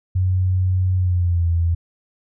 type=tone with pitch glide; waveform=sine; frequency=92.5 to 84.33 Hz; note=F#2 to E2; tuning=0 to +40 cents; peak=-15 dBFS; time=0.15-1.75 s; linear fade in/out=10 ms; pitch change=-160 cents; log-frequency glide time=0.96-1.48 s; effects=none